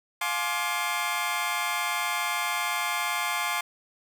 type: chord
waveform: 20% pulse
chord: D half-diminished seventh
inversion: first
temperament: just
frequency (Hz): 704.8 / 845.8 / 1057.2 / 1174.7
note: F5 / Ab5 / C6 / D6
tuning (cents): +16 / +31 / +18 / 0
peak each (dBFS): -29 / -28 / -26 / -28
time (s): 0.21-3.61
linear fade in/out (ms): 5
effects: none